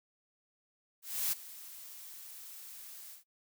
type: noise with ADSR envelope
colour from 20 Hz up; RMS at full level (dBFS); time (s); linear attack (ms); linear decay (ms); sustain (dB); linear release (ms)
blue; -31; 1.02-3.24; 300; 19; -18; 130
effects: noise-tail reverb RT60 0.1 s tail -21 dB re dry